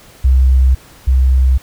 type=tone pair in turn; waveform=sine; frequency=64.9 / 64.9 Hz; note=C2 / C2; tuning=-13 / -13 cents; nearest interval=unison; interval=0 cents; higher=neither; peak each=-6 / -7 dBFS; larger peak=first; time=0.24-0.75 / 1.07-1.58 s; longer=neither; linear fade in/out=10 ms; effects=pink hiss -42 dBFS RMS until 1.62 s